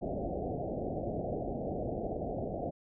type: low-pass noise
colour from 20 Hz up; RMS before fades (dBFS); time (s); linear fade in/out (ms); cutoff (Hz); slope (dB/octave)
white; -36; 0.01-2.71; 20; 740; 96
effects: none